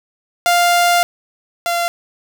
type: tone pair in turn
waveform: sawtooth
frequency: 699 / 689.4 Hz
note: F5 / F5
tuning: +1 / -23 cents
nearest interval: unison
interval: 24 cents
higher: first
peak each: -7 / -12 dBFS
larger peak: first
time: 0.46-1.03 / 1.66-1.88 s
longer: first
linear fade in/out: 0 ms
effects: none